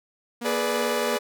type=tone with tremolo; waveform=sawtooth; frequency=237.8 Hz; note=A#3; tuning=35 cents sharp; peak=-26 dBFS; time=0.41-1.17 s; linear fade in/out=10 ms; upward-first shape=sine; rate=3 Hz; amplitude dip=30%
type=chord; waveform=sawtooth; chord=G# diminished; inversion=none; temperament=equal with one note detuned; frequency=421.3 / 493.9 / 587.3 Hz; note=G#4 / B4 / D5; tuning=+25 / 0 / 0 cents; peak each=-24 dBFS; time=0.44-1.19 s; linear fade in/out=20 ms
effects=none